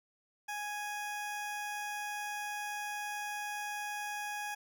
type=tone; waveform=20% pulse; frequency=830.6 Hz; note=G#5; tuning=in tune; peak=-32 dBFS; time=0.48-4.55 s; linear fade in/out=10 ms; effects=none